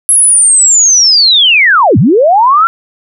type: linear two-way sweep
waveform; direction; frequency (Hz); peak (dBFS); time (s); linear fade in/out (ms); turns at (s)
sine; down then up; 10950 to 92.5 to 1386; -3; 0.09-2.67; 0; 1.98
effects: none